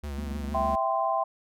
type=tone with vibrato; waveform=square; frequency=71.3 Hz; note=C#2; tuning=49 cents sharp; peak=-33 dBFS; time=0.03-0.76 s; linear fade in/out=10 ms; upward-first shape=triangle; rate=6.5 Hz; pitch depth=75 cents each way
type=tone bursts; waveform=triangle; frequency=220 Hz; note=A3; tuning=in tune; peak=-30 dBFS; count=14; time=0.18-0.748 s; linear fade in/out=5 ms; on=22 ms; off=20 ms
type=chord; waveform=sine; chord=C major; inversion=first; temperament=equal with one note detuned; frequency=659.3 / 784 / 1038.7 Hz; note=E5 / G5 / C6; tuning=0 / 0 / -13 cents; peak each=-28 dBFS; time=0.54-1.24 s; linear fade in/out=10 ms
effects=none